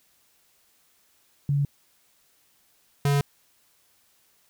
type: tone pair in turn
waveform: sine / square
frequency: 142 / 142 Hz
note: C#3 / C#3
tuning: +42 / +42 cents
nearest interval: unison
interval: 0 cents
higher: neither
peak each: -20 dBFS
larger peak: neither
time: 1.49-1.65 / 3.05-3.21 s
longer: neither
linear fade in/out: 2 ms
effects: white hiss -64 dBFS RMS until 4.49 s